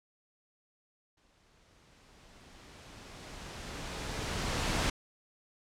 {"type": "noise with exponential growth", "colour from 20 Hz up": "pink", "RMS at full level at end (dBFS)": -29, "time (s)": [1.17, 4.9], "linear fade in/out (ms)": 5, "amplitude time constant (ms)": 810, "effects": ["low-pass 7000 Hz 12 dB/octave"]}